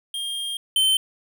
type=tone pair in turn; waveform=square; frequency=3215 / 3091 Hz; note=G7 / G7; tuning=+43 / -25 cents; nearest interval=minor second; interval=68 cents; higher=first; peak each=-27 / -17 dBFS; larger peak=second; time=0.14-0.57 / 0.76-0.97 s; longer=first; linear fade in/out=2 ms; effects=none